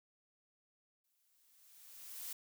blue noise with exponential growth, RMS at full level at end -43 dBFS, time 1.04-2.33 s, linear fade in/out 5 ms, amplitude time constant 280 ms, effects none

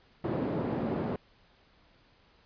white band-pass noise, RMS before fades -32 dBFS, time 0.24-1.16 s, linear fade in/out 2 ms, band 130 to 390 Hz, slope 12 dB/octave, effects pink hiss -63 dBFS RMS until 2.45 s + resampled to 11025 Hz

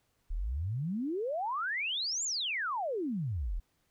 sine exponential two-way sweep, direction up then down, 34.65 to 7459 to 34.65 Hz, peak -31 dBFS, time 0.3-3.6 s, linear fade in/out 10 ms, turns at 2.24 s, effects pink hiss -75 dBFS RMS until 3.9 s

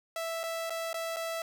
sawtooth tone with dropouts, 659.3 Hz, E5, in tune, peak -29 dBFS, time 0.16-1.42 s, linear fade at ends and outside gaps 2 ms, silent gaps 0.433-0.437 / 0.697-0.704 / 0.931-0.942 / 1.162-1.167 s, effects none

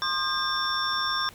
sine tone cluster, 1062 / 1214 / 1599 / 3561 / 5450 Hz, C6 / D#6 / G6 / A7 / F8, +25 / -43 / +34 / +20 / -43 cents, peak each -31 dBFS, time 0.02-1.29 s, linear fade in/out 0 ms, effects pink hiss -50 dBFS RMS until 1.34 s

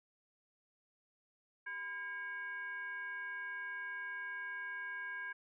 sine tone with frequency modulation, 1620 Hz, G#6, 43 cents flat, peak -40 dBFS, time 1.66-5.33 s, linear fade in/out 10 ms, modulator 615 Hz, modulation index 0.59, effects none

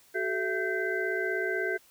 sine tone cluster, 376.4 / 432.5 / 667 / 1558 / 2039 Hz, F#4 / A4 / E5 / G6 / C7, +30 / -30 / +20 / -11 / -45 cents, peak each -32 / -35 / -37 / -31 / -38 dBFS, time 0.14-1.78 s, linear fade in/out 20 ms, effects white hiss -60 dBFS RMS until 1.9 s

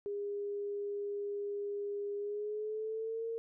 sine tone with pitch glide, 406.8 to 456.6 Hz, G#4 to A#4, -36 to -36 cents, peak -35 dBFS, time 0.06-3.38 s, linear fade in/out 0 ms, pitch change +200 cents, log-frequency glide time 2.17-3.27 s, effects none

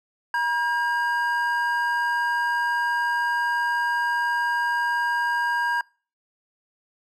triangle tone pair together, 955 / 1613.6 Hz, A#5 / G6, +42 / +50 cents, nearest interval major sixth, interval 908 cents, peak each -22 dBFS, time 0.34-5.81 s, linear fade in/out 2 ms, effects noise-tail reverb RT60 0.4 s tail -26 dB re dry

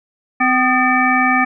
harmonic tone with a mistuned harmonic, 255.5 Hz, C4, 41 cents flat, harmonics 1 / 3 / 5 / 7 / 9, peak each -18 / -18 / -18 / -18 / -18 dBFS, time 0.4-1.45 s, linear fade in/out 10 ms, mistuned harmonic 5, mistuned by -70 cents, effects none

